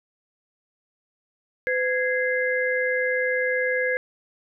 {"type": "tone cluster", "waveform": "sine", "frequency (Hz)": [507, 1656, 2077], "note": ["B4", "G#6", "C7"], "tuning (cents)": [45, -5, -13], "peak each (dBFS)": [-24, -25, -28], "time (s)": [1.67, 3.97], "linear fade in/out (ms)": 0, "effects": []}